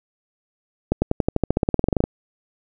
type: accelerating click train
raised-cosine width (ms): 2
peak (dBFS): -4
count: 19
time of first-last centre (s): 0.92-2.039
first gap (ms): 100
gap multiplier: 0.94
effects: none